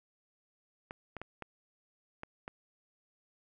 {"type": "clicks", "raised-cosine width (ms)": 0.5, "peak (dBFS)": -26, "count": 6, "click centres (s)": [0.909, 1.167, 1.216, 1.423, 2.234, 2.479], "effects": []}